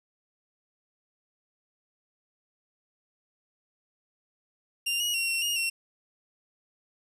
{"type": "tone with pitch steps", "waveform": "sawtooth", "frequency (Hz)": [2787, 2896, 2744, 2725, 2853, 2725], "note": ["F7", "F#7", "F7", "F7", "F7", "F7"], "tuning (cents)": [-4, -38, -31, -43, 36, -43], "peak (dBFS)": -23, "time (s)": [4.86, 5.7], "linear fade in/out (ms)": 10, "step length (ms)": 140, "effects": ["resampled to 32000 Hz"]}